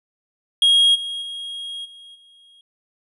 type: tone with level steps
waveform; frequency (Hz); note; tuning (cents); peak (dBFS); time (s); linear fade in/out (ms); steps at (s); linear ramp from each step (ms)
triangle; 3273; G#7; -26; -10 / -24 / -27 / -39 / -47; 0.62-2.61; 2; 0.94 / 1.21 / 1.84 / 2.14; 20
effects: resampled to 32000 Hz